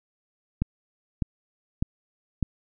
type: click train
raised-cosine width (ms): 5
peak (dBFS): -11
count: 4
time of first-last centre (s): 0.62-2.427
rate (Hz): 1.66
effects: none